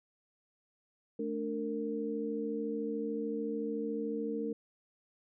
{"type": "tone cluster", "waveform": "sine", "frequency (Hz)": [218.6, 292.3, 458.9], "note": ["A3", "D4", "A#4"], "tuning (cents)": [-11, -8, -27], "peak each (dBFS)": [-38, -38, -36], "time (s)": [1.19, 4.53], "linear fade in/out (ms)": 5, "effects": []}